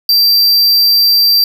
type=tone; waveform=square; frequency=4699 Hz; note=D8; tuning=in tune; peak=-7 dBFS; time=0.09-1.44 s; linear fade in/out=2 ms; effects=none